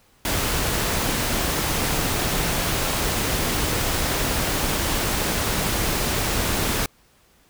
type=noise; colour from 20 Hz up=pink; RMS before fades=-23 dBFS; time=0.25-6.86 s; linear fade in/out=2 ms; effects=pink hiss -58 dBFS RMS until 7.49 s